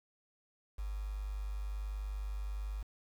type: tone with quantisation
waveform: sine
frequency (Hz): 50.6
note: G#1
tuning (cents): -44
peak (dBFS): -36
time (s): 0.78-2.83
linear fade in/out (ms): 10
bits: 9
effects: none